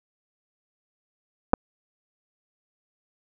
clicks, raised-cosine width 1 ms, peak -4 dBFS, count 2, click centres 1.534 / 1.538 s, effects none

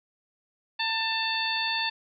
harmonic tone with a mistuned harmonic, 891 Hz, A5, 22 cents sharp, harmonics 1 / 2 / 3 / 4 / 5, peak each -32 / -32 / -32 / -32 / -32 dBFS, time 0.79-1.9 s, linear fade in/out 10 ms, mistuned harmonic 1, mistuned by +17 cents, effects none

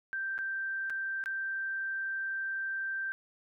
sine tone with dropouts, 1568 Hz, G6, in tune, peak -32 dBFS, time 0.13-3.12 s, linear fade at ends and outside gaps 0 ms, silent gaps 0.38-0.388 / 0.898-0.903 / 1.239-1.259 s, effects none

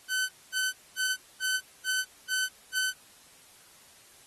sawtooth tone bursts, 1519 Hz, F#6, 45 cents sharp, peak -23 dBFS, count 7, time 0.08-2.93 s, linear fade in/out 50 ms, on 210 ms, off 230 ms, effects white hiss -56 dBFS RMS until 4.26 s + AAC 32 kbps

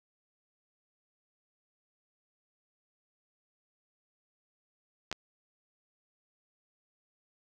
clicks, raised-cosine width 0.2 ms, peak -18 dBFS, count 2, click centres 5.115 / 5.127 s, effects none

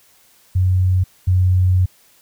sine tone pair in turn, 92.3 / 91.82 Hz, F#2 / F#2, -4 / -13 cents, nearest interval unison, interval 9 cents, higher first, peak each -12 / -11 dBFS, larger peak second, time 0.55-1.04 / 1.27-1.86 s, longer second, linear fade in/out 10 ms, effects white hiss -53 dBFS RMS until 2.21 s

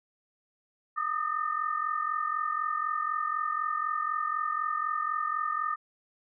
sine tone cluster, 1212 / 1256 / 1813 Hz, D#6 / D#6 / A#6, -46 / +16 / -49 cents, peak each -30 / -32 / -38 dBFS, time 0.96-5.76 s, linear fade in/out 20 ms, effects none

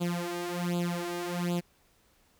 sawtooth tone with flanger, 174.61 Hz, F3, in tune, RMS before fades -32 dBFS, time 0-1.61 s, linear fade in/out 20 ms, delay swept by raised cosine 0.26 to 3.26 ms, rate 1.3 Hz, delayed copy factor +0.9, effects pink hiss -66 dBFS RMS until 2.39 s

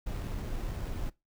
brown noise with sample-and-hold, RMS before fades -35 dBFS, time 0.06-1.1 s, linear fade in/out 10 ms, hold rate 6300 Hz, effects noise-tail reverb RT60 0.2 s tail -20 dB re dry

